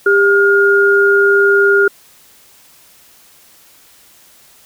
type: tone pair together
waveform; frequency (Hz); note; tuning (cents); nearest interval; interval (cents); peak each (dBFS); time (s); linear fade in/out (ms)
sine; 399 / 1422; G4 / F6; +31 / +31; octave + minor seventh; 2200; -10; 0.06-1.88; 5
effects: white hiss -46 dBFS RMS until 4.65 s